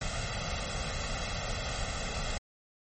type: noise with comb filter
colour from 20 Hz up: pink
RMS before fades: -34 dBFS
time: 0.01-2.38 s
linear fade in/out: 5 ms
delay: 1.5 ms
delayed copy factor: +0.75
effects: MP3 32 kbps